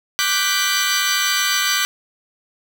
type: chord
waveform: 15% pulse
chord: G major seventh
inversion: second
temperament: equal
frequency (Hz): 1174.7 / 1480 / 1568 / 1975.5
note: D6 / F#6 / G6 / B6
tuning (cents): 0 / 0 / 0 / 0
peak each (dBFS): -16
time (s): 0.19-1.85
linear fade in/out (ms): 0
effects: none